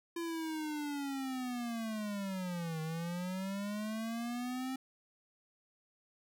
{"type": "linear two-way sweep", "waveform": "square", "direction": "down then up", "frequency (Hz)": [341, 156.9, 264.3], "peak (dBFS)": -37, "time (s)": [0.16, 4.76], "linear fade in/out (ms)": 5, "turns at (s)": 2.81, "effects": []}